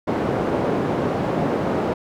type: band-pass noise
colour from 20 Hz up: white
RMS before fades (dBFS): -22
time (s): 0.07-1.94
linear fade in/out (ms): 10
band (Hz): 130 to 520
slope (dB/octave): 12
effects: none

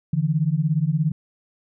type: beating tone pair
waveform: sine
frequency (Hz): 146.83 / 163.83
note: D3 / E3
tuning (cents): 0 / -10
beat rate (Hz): 17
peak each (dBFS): -21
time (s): 0.13-1.12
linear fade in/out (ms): 5
effects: none

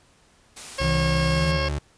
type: noise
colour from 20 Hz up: white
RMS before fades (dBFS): -38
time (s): 0.56-1.52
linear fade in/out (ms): 10
type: harmonic tone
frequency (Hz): 543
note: C#5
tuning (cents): -36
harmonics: 1 / 2 / 3 / 4 / 5 / 6 / 8 / 9 / 10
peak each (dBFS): -28 / -31 / -33 / -34 / -35 / -36 / -37 / -38 / -38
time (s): 0.78-1.69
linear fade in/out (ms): 10
type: tone with pitch glide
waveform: 30% pulse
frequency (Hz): 65.41 to 73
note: C2 to D2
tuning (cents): 0 to -10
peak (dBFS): -22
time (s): 0.8-1.79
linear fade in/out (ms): 10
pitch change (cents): +190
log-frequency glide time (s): 1.3-1.47
type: tone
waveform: sine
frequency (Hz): 160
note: D#3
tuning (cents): +49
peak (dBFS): -22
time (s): 0.81-1.59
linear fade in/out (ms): 50
effects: pink hiss -58 dBFS RMS until 1.97 s + resampled to 22050 Hz

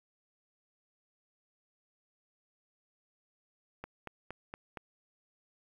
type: click train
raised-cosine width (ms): 0.5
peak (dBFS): -26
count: 5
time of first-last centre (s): 3.84-4.772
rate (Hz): 4.29
effects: 10-bit

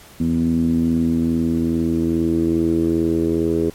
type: tone with low-pass filter sweep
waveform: 10% pulse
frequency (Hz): 82.41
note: E2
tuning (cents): 0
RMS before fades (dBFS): -18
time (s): 0.2-3.7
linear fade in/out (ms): 5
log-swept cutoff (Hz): 230 to 390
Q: 4.7
effects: pink hiss -44 dBFS RMS until 3.74 s + MP3 64 kbps

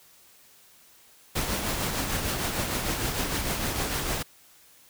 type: noise with tremolo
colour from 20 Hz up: pink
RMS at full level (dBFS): -27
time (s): 1.35-4.23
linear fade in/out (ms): 10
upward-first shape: triangle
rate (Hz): 6.6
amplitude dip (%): 45
effects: white hiss -56 dBFS RMS until 4.89 s

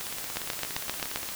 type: two click trains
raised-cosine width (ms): 0.2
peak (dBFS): -11 / -18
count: 7 / 23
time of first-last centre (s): 0.37-1.159 / 0.01-1.289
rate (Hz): 7.6 / 17.2
effects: white hiss -37 dBFS RMS until 1.35 s

